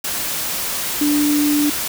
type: tone in noise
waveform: sine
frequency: 293.7 Hz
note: D4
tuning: in tune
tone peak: -14 dBFS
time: 1.01-1.7 s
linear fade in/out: 5 ms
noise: white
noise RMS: -23 dBFS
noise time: 0.04-1.88 s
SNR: +6 dB
effects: none